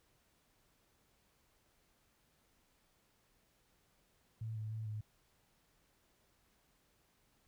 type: tone with pitch steps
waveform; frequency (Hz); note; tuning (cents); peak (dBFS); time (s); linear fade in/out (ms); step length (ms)
sine; 111.4 / 108.4 / 110.3 / 107; A2 / A2 / A2 / A2; +22 / -25 / +5 / -48; -39; 4.41-5.01; 5; 150
effects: pink hiss -74 dBFS RMS until 7.47 s